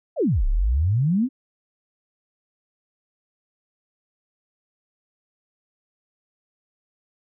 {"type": "exponential two-way sweep", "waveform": "sine", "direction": "down then up", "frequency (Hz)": [740, 31.22, 275], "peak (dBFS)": -17, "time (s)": [0.16, 1.29], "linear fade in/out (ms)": 50, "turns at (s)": 0.46, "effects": []}